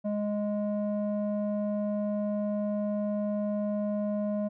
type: tone with low-pass filter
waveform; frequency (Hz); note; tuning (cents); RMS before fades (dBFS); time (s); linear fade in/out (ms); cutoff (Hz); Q
square; 207.7; G#3; 0; -30; 0.04-4.49; 20; 630; 2.3
effects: none